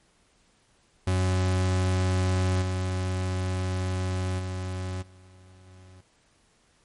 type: tone with level steps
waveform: 40% pulse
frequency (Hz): 92.5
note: F#2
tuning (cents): 0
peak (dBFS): -21 / -25 / -29 / -49 / -47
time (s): 1.07-6.01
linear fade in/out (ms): 5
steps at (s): 2.61 / 4.38 / 5.01 / 5.66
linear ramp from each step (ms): 20
effects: pink hiss -64 dBFS RMS until 6.84 s + MP3 48 kbps